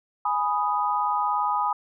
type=chord; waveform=sine; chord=G# minor; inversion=none; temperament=equal; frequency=830.6 / 987.8 / 1244.5 Hz; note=G#5 / B5 / D#6; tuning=0 / 0 / 0 cents; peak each=-26 dBFS; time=0.25-1.73 s; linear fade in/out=5 ms; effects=none